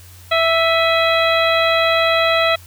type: harmonic tone with a mistuned harmonic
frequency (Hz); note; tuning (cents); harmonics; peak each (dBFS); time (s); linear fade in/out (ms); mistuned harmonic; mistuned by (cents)
659.3; E5; 0; 1 / 2 / 3 / 4 / 5 / 6; -16 / -19 / -21 / -22 / -23 / -24; 0.31-2.56; 10; 4; -71
effects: added 90 Hz sine -40 dBFS peak until 2.66 s + white hiss -45 dBFS RMS until 2.66 s